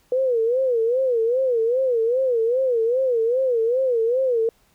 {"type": "tone with vibrato", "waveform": "sine", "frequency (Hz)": 487.5, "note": "B4", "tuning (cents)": -23, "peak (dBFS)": -17, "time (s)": [0.12, 4.49], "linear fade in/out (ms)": 2, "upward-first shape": "sine", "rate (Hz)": 2.5, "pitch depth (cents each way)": 150, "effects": ["pink hiss -61 dBFS RMS until 4.74 s"]}